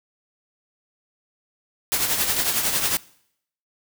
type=noise with tremolo; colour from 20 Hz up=white; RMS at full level=-20 dBFS; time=1.92-2.97 s; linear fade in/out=0 ms; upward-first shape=triangle; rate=11 Hz; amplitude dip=60%; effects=noise-tail reverb RT60 0.7 s tail -22 dB re dry